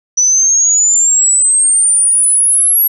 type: exponential sweep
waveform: sine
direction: up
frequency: 5920 to 11590 Hz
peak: -7 dBFS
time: 0.17-2.88 s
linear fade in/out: 10 ms
effects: none